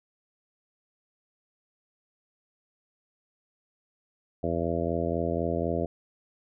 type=harmonic tone; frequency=84 Hz; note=E2; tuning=33 cents sharp; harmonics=1 / 2 / 3 / 4 / 5 / 6 / 7 / 8; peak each=-34 / -34 / -34 / -34 / -34 / -34 / -34 / -34 dBFS; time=4.43-5.86 s; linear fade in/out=5 ms; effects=none